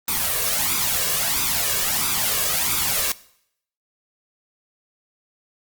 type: noise with flanger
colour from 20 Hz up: white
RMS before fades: -22 dBFS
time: 0.08-3.12 s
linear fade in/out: 2 ms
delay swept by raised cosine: 0.82 to 1.82 ms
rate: 1.5 Hz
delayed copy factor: +0.65
effects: noise-tail reverb RT60 0.7 s tail -20 dB re dry + Opus 24 kbps